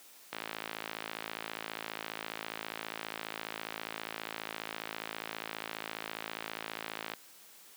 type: click train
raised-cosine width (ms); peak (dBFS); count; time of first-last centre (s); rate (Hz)
0.3; -20; 374; 0.33-7.137; 54.8
effects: white hiss -56 dBFS RMS until 7.76 s + high-pass 200 Hz 12 dB/octave